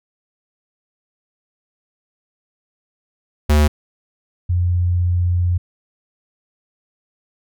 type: tone pair in turn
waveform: square / sine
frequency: 74.8 / 88.43 Hz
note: D2 / F2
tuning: +32 / +22 cents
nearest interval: minor third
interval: 290 cents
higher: second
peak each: -11 / -14 dBFS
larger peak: first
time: 3.49-3.68 / 4.49-5.58 s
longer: second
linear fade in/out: 10 ms
effects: none